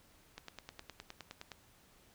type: click train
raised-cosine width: 0.2 ms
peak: -28 dBFS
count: 12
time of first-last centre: 0.38-1.518 s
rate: 9.67 Hz
effects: pink hiss -65 dBFS RMS until 2.14 s